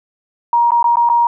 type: tone with dropouts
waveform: sine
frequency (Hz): 945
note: A#5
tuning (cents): +23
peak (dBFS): -9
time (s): 0.53-1.27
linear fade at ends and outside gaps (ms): 2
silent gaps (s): 0.707-0.718 / 0.828-0.842 / 0.957-0.969 / 1.09-1.098
effects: none